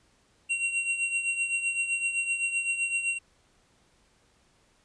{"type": "tone with tremolo", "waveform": "square", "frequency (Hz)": 2745, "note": "F7", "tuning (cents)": -31, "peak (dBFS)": -24, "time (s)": [0.49, 3.19], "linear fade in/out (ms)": 20, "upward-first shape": "triangle", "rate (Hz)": 7.8, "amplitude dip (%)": 70, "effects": ["pink hiss -65 dBFS RMS until 4.84 s", "resampled to 22050 Hz"]}